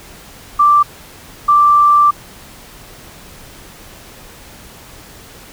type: tone bursts at uneven times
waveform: sine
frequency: 1174.7 Hz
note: D6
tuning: in tune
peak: -6 dBFS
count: 2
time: 0.59-0.83 / 1.48-2.11 s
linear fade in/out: 10 ms
effects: pink hiss -38 dBFS RMS until 5.52 s